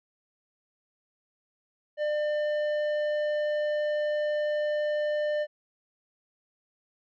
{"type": "tone with tanh clipping", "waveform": "sine", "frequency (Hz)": 599, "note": "D5", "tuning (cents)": 34, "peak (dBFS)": -27, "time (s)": [1.97, 5.47], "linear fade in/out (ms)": 50, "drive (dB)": 10, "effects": []}